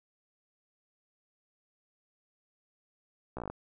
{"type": "slowing click train", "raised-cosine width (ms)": 1, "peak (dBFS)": -24, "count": 8, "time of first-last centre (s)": [3.37, 3.5], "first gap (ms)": 15, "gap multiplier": 1.07, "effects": []}